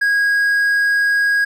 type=tone; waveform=triangle; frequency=1644 Hz; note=G#6; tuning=18 cents flat; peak=-11 dBFS; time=0.01-1.45 s; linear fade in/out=10 ms; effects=none